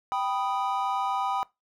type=chord; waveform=triangle; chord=G augmented; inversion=none; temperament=equal; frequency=784 / 987.8 / 1244.5 Hz; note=G5 / B5 / D#6; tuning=0 / 0 / 0 cents; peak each=-27 / -28 / -30 dBFS; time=0.12-1.43 s; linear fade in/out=0 ms; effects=noise-tail reverb RT60 0.2 s tail -21 dB re dry